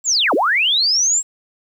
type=linear two-way sweep; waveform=sine; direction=down then up; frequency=7700 to 244.9 to 7700 Hz; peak=-13 dBFS; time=0.04-1.23 s; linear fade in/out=50 ms; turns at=0.34 s; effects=8-bit